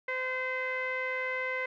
sawtooth tone with low-pass filter, 514 Hz, C5, 31 cents flat, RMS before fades -33 dBFS, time 0.08-1.66 s, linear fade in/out 5 ms, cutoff 2000 Hz, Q 6.6, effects none

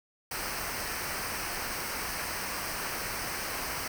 pink noise with comb filter, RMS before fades -35 dBFS, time 0.31-3.88 s, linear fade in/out 5 ms, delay 0.28 ms, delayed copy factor -0.65, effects none

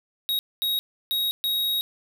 square tone bursts at uneven times, 3789 Hz, A#7, 27 cents sharp, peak -23 dBFS, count 4, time 0.29-0.39 / 0.62-0.79 / 1.11-1.31 / 1.44-1.81 s, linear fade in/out 0 ms, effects 10-bit

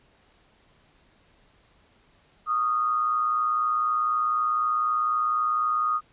sine tone with amplitude modulation, 1238 Hz, D#6, 9 cents flat, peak -19 dBFS, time 2.46-6.01 s, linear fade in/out 50 ms, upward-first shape sine, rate 120 Hz, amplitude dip 55%, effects pink hiss -61 dBFS RMS until 6.12 s + resampled to 8000 Hz

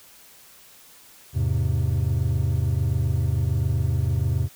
triangle chord, E augmented, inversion none, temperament equal, 82.41 / 103.83 / 130.81 Hz, E2 / G#2 / B#2, 0 / 0 / 0 cents, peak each -22 dBFS, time 1.33-4.49 s, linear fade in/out 50 ms, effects tanh soft clip ceiling -10 dBFS + white hiss -50 dBFS RMS until 4.55 s

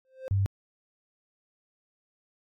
triangle tone with exponential growth, 523.3 Hz, C5, in tune, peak -29 dBFS, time 0.05-0.28 s, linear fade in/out 0 ms, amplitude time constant 49 ms
sine tone, 98 Hz, G2, in tune, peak -22 dBFS, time 0.31-0.46 s, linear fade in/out 0 ms
effects AAC 64 kbps

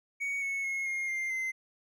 triangle tone with pitch steps, 2237 / 2202 / 2168 / 2135 / 2102 / 2069 Hz, C#7 / C#7 / C#7 / C7 / C7 / C7, +15 / -12 / -39 / +34 / +7 / -20 cents, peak -29 dBFS, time 0.2-1.52 s, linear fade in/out 20 ms, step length 220 ms, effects none

